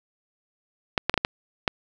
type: clicks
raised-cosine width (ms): 0.3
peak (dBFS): -4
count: 6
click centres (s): 0.978 / 1.096 / 1.141 / 1.177 / 1.249 / 1.678
effects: none